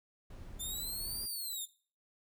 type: noise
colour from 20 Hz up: brown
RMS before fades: -48 dBFS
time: 0.3-1.26 s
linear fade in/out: 5 ms
type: linear two-way sweep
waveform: 10% pulse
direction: up then down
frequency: 3535 to 4816 to 3535 Hz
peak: -31 dBFS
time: 0.59-1.66 s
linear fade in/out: 20 ms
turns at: 1.25 s
effects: noise-tail reverb RT60 0.4 s tail -18 dB re dry